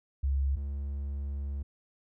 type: tone pair in turn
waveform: sine / triangle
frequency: 68.4 / 70.04 Hz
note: C#2 / C#2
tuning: -23 / +18 cents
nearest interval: unison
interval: 41 cents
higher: second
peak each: -25 / -30 dBFS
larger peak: first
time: 0.23-0.56 / 0.56-1.63 s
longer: second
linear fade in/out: 10 ms
effects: none